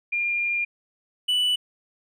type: tone pair in turn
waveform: sine / triangle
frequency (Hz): 2404 / 2969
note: D7 / F#7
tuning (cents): +40 / +5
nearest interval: major third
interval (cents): 365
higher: second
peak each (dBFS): -22 / -18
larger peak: second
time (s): 0.12-0.65 / 1.28-1.56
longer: first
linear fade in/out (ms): 10
effects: none